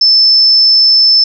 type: tone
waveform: sine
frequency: 5274 Hz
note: E8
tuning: in tune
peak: -4 dBFS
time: 0.01-1.24 s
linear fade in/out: 5 ms
effects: none